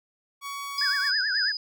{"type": "tone", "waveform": "sawtooth", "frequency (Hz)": 1124, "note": "C#6", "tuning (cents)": 24, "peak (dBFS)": -29, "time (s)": [0.41, 1.12], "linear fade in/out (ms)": 50}
{"type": "tone with tremolo", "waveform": "sine", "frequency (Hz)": 4978, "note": "D#8", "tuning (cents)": 0, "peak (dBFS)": -24, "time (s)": [0.78, 1.57], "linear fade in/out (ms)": 2, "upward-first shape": "square", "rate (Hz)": 3.5, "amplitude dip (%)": 40}
{"type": "tone with vibrato", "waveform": "sine", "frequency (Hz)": 1625, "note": "G#6", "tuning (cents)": -38, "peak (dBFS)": -25, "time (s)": [0.81, 1.52], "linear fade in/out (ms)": 5, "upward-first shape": "triangle", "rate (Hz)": 9.2, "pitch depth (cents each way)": 190}
{"effects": []}